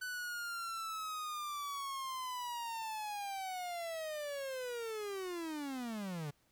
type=linear sweep; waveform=45% pulse; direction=down; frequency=1504 to 140 Hz; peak=-39 dBFS; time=0.01-6.31 s; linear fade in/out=10 ms; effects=pink hiss -73 dBFS RMS until 6.51 s